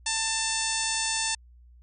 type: harmonic tone with a mistuned harmonic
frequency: 891 Hz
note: A5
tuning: 22 cents sharp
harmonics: 1 / 2 / 3 / 4 / 5 / 6 / 7 / 8 / 9 / 10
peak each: -35 / -35 / -35 / -35 / -35 / -35 / -35 / -35 / -35 / -35 dBFS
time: 0.06-1.35 s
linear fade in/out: 5 ms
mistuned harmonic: 8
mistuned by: -23 cents
effects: added 60 Hz sine -50 dBFS peak until 1.82 s